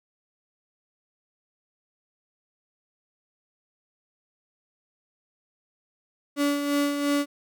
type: tone with tremolo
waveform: 35% pulse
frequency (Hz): 286.8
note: D4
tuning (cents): -41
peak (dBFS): -19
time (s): 6.36-7.26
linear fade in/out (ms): 50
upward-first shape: sine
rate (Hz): 2.9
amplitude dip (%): 50
effects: none